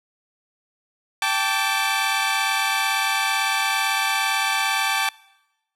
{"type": "chord", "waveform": "15% pulse", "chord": "G suspended second", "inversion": "none", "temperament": "equal with one note detuned", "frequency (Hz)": [784, 880, 1157.1], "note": ["G5", "A5", "D6"], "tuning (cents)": [0, 0, -26], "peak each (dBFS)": -18, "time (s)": [1.22, 5.09], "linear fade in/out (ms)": 2, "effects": ["noise-tail reverb RT60 1.0 s tail -24 dB re dry", "low-pass 12000 Hz 12 dB/octave"]}